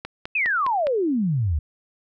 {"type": "click train", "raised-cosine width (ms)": 0.3, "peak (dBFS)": -15, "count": 5, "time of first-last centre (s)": [0.05, 0.87], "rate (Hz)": 4.88}
{"type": "exponential sweep", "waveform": "sine", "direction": "down", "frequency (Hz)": [2637, 69.3], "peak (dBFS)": -19, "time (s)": [0.35, 1.59], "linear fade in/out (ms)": 5}
{"effects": []}